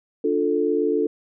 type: chord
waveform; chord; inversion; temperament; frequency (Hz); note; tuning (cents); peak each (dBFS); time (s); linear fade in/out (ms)
sine; D minor; none; just; 293.7 / 352.4 / 440.5; D4 / F4 / A4; 0 / +16 / +2; -24 / -24 / -21; 0.24-1.07; 5
effects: none